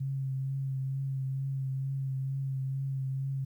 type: tone with vibrato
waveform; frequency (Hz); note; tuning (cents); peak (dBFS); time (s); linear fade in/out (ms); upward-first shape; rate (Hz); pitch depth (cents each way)
sine; 134.6; C3; +49; -30; 0-3.45; 10; triangle; 2.2; 26
effects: 11-bit